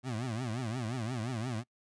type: tone with vibrato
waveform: 25% pulse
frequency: 118.8 Hz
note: A#2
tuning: 33 cents sharp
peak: -30 dBFS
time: 0.03-1.64 s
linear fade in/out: 50 ms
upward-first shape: triangle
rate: 5.7 Hz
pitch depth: 220 cents each way
effects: noise-tail reverb RT60 0.1 s tail -24 dB re dry + resampled to 22050 Hz